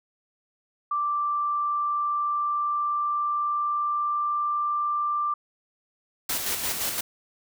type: tone with pitch glide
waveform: sine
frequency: 1174.7 to 1182.2 Hz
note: D6 to D6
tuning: 0 to +11 cents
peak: -23 dBFS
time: 0.91-5.34 s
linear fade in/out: 5 ms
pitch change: +11 cents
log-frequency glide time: 1.25-4.6 s
type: noise with tremolo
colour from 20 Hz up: white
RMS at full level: -27 dBFS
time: 6.29-7.01 s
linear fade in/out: 5 ms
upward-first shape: square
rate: 5.8 Hz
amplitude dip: 40%
effects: none